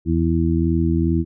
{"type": "harmonic tone", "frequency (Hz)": 82.41, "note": "E2", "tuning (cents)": 0, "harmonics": [1, 2, 3, 4], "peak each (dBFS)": [-20, -21, -23, -21], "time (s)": [0.05, 1.25], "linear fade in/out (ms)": 50, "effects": []}